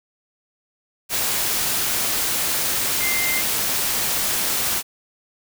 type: tone in noise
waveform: sine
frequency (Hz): 2089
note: C7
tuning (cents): -3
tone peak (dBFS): -23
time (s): 2.99-3.43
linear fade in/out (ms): 50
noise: white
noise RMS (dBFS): -22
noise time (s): 1.09-4.83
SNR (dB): -4
effects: none